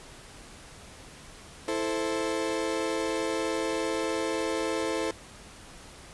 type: chord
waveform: 35% pulse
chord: A minor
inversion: second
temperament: equal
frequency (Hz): 329.6 / 440 / 523.3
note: E4 / A4 / C5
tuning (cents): 0 / 0 / 0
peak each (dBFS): -30 / -30 / -31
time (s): 1.68-5.11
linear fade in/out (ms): 2
effects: pink hiss -48 dBFS RMS until 6.13 s + resampled to 24000 Hz